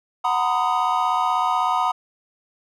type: chord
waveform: triangle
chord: B major seventh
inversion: second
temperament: equal with one note detuned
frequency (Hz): 740 / 932.3 / 1008.5 / 1244.5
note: F#5 / A#5 / B5 / D#6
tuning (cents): 0 / 0 / +36 / 0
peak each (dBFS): -22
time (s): 0.24-1.92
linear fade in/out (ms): 10
effects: none